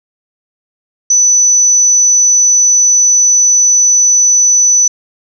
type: tone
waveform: sine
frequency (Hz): 5980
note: F#8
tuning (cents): +17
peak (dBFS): -5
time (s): 1.1-4.88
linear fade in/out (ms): 5
effects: none